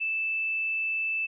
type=tone; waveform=sine; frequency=2637 Hz; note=E7; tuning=in tune; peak=-26 dBFS; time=0-1.27 s; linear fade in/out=20 ms; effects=none

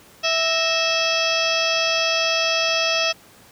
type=harmonic tone with a mistuned harmonic; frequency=656 Hz; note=E5; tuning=9 cents flat; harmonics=1 / 2 / 3 / 4 / 5 / 6 / 7 / 8 / 9; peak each=-24 / -28 / -31 / -23 / -26 / -34 / -31 / -25 / -32 dBFS; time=0.23-3.13 s; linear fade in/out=20 ms; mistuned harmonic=3; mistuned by=-97 cents; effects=pink hiss -49 dBFS RMS until 3.51 s + high-pass 80 Hz 12 dB/octave

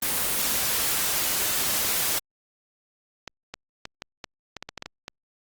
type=noise; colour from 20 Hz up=white; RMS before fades=-25 dBFS; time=0.02-2.19 s; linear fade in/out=5 ms
type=clicks; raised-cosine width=0.2 ms; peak=-17 dBFS; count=12; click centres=3.277 / 3.54 / 3.854 / 4.021 / 4.242 / 4.567 / 4.626 / 4.69 / 4.777 / 4.824 / 4.86 / 5.081 s
effects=Opus 24 kbps

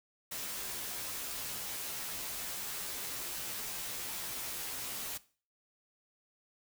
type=noise with comb filter; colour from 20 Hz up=white; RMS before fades=-40 dBFS; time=0.31-5.18 s; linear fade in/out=10 ms; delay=13 ms; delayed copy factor=-0.8; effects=noise-tail reverb RT60 0.4 s tail -18 dB re dry

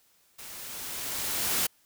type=noise with level ramp; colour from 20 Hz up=white; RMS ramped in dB=-44 to -26 dBFS; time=0.38-1.67 s; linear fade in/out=10 ms; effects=white hiss -65 dBFS RMS until 1.85 s

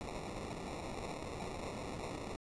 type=noise with sample-and-hold; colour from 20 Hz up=white; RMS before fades=-43 dBFS; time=0.01-2.36 s; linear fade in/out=0 ms; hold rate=1575 Hz; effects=resampled to 22050 Hz

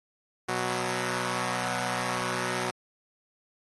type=tone pair together; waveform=5% pulse; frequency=123.47 / 185 Hz; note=B2 / F#3; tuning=0 / 0 cents; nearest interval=perfect fifth; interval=700 cents; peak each=-20 dBFS; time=0.48-2.71 s; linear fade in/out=10 ms; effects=AAC 32 kbps

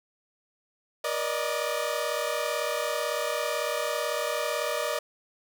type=tone cluster; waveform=sawtooth; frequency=476.6 / 580 / 618 / 1192 Hz; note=A#4 / D5 / D#5 / D6; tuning=+38 / -22 / -12 / +25 cents; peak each=-30 / -28 / -27 / -35 dBFS; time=1.04-4.99 s; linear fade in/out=5 ms; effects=none

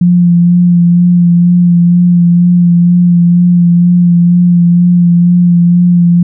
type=tone with vibrato; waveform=sine; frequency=174.61 Hz; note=F3; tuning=in tune; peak=-3 dBFS; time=0.01-6.23 s; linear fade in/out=5 ms; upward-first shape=sine; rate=2.1 Hz; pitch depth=21 cents each way; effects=none

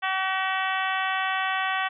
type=harmonic tone; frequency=380 Hz; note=F#4; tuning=46 cents sharp; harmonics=2 / 3 / 4 / 5 / 6 / 7 / 8 / 9; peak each=-29 / -30 / -31 / -30 / -37 / -35 / -37 / -39 dBFS; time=0.02-1.89 s; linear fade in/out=20 ms; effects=none

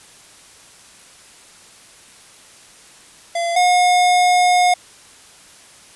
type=tone pair in turn; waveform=square; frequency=683 / 719.9 Hz; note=F5 / F#5; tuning=-39 / -48 cents; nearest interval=minor second; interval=91 cents; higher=second; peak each=-19 / -12 dBFS; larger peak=second; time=3.35-3.56 / 3.56-4.74 s; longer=second; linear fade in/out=5 ms; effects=white hiss -45 dBFS RMS until 5.95 s + resampled to 24000 Hz

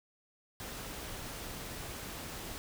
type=noise; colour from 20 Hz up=pink; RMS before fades=-43 dBFS; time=0.6-2.58 s; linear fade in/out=0 ms; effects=none

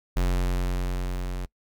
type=tone with level ramp; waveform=square; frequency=45.05 Hz; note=F#1; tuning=45 cents flat; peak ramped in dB=-21 to -30 dBFS; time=0.16-1.46 s; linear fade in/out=10 ms; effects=noise-tail reverb RT60 0.1 s tail -24 dB re dry

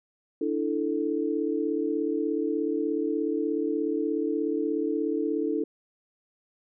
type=chord; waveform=sine; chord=D suspended second; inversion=none; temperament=just; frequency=293.7 / 330.4 / 440.5 Hz; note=D4 / E4 / A4; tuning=0 / +4 / +2 cents; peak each=-29 dBFS; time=0.41-5.64 s; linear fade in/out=5 ms; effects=none

